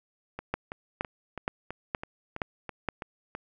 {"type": "two click trains", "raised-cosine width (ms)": 0.5, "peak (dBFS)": [-21, -13], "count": [10, 6], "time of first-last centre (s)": [[0.39, 3.351], [0.54, 2.887]], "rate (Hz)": [3.04, 2.13], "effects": []}